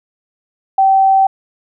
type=tone; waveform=sine; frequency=773 Hz; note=G5; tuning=24 cents flat; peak=-7 dBFS; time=0.78-1.27 s; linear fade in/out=5 ms; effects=none